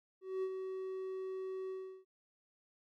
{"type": "tone with ADSR envelope", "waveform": "triangle", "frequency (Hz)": 377.9, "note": "F#4", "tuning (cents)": 37, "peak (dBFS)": -31, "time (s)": [0.21, 2.05], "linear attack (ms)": 220, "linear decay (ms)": 58, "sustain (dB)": -6, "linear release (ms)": 350, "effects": []}